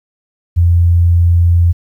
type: tone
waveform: sine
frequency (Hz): 86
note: F2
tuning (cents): -26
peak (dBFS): -6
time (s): 0.56-1.73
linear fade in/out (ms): 20
effects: 8-bit